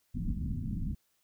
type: low-pass noise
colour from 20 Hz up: pink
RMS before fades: -34 dBFS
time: 0.14-0.95 s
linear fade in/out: 10 ms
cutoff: 260 Hz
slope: 48 dB/octave
effects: white hiss -74 dBFS RMS until 1.23 s